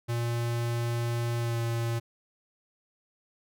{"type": "tone with pitch glide", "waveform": "square", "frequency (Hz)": [118.1, 116.41], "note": ["A#2", "A#2"], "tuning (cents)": [23, -2], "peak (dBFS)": -28, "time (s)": [0.08, 2], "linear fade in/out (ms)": 20, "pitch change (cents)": -25, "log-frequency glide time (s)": [1.38, 1.59], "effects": []}